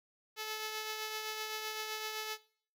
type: tone with tremolo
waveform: 5% pulse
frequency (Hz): 433.3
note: A4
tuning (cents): -27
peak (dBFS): -25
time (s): 0.36-2.38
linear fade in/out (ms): 50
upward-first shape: triangle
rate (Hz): 7.8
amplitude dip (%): 40
effects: noise-tail reverb RT60 0.5 s tail -18 dB re dry